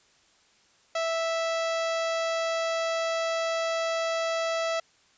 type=harmonic tone with a mistuned harmonic; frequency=658 Hz; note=E5; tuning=3 cents flat; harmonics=1 / 2 / 3 / 4 / 5 / 6 / 7 / 8 / 9 / 10; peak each=-27 / -33 / -37 / -39 / -41 / -43 / -44 / -45 / -46 / -47 dBFS; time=0.95-4.8 s; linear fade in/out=5 ms; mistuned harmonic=10; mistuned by=+48 cents; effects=white hiss -62 dBFS RMS until 5.17 s + resampled to 16000 Hz